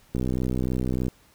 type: click train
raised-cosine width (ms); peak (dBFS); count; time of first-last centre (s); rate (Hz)
3; -14; 60; 0.15-1.082; 63.3
effects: pink hiss -58 dBFS RMS until 1.34 s